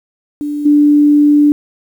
sine tone with level steps, 293.7 Hz, D4, in tune, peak -16 / -5 dBFS, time 0.41-1.52 s, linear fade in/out 0 ms, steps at 0.65 s, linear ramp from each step 10 ms, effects 7-bit

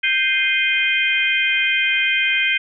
harmonic tone with a mistuned harmonic, 523.3 Hz, C5, in tune, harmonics 3 / 4 / 5 / 6, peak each -22 / -20 / -20 / -23 dBFS, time 0.03-2.58 s, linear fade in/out 10 ms, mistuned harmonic 5, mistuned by -98 cents, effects none

